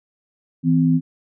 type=tone pair together; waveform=sine; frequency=162.3 / 257.6 Hz; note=E3 / C4; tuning=-27 / -27 cents; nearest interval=minor sixth; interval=800 cents; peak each=-16 dBFS; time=0.63-1.01 s; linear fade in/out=50 ms; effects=none